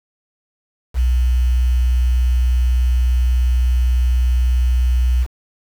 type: tone with quantisation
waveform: sine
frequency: 61.74 Hz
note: B1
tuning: in tune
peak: -12 dBFS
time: 0.94-5.27 s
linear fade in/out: 50 ms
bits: 6
effects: none